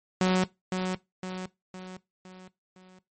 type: tone with echo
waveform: sawtooth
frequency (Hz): 185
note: F#3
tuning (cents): 0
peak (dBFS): -17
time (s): 0.21-0.44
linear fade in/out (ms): 2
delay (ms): 510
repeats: 5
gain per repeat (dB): -6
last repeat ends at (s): 2.99
effects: noise-tail reverb RT60 0.2 s tail -20 dB re dry + MP3 32 kbps